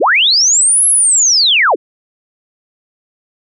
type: linear two-way sweep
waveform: sine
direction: up then down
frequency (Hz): 220 to 11175 to 249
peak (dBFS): -7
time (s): 0-1.76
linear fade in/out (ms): 20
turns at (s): 0.87
effects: none